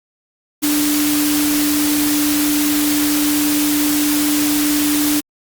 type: tone in noise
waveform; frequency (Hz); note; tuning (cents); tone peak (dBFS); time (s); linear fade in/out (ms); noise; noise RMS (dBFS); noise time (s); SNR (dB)
sine; 295.4; D4; +10; -15; 0.62-5.21; 20; white; -20; 0.62-5.21; +2
effects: Opus 48 kbps